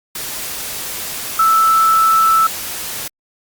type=tone in noise; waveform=sine; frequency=1318.5 Hz; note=E6; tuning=in tune; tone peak=-9 dBFS; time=1.39-2.47 s; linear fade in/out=5 ms; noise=white; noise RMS=-25 dBFS; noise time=0.15-3.08 s; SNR=+13 dB; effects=Opus 48 kbps